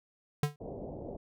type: tone with exponential decay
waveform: square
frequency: 146.83 Hz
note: D3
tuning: in tune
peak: -23 dBFS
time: 0.43-0.56 s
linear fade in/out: 2 ms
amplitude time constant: 28 ms
type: low-pass noise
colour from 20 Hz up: white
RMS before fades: -42 dBFS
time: 0.6-1.17 s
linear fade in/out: 10 ms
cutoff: 700 Hz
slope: 48 dB/octave
effects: none